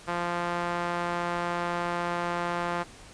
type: tone with band-pass filter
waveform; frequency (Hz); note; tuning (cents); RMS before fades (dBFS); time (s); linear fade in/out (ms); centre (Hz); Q
sawtooth; 173.7; F3; -9; -30; 0.07-2.84; 20; 1100; 1.1
effects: pink hiss -49 dBFS RMS until 3.13 s + resampled to 22050 Hz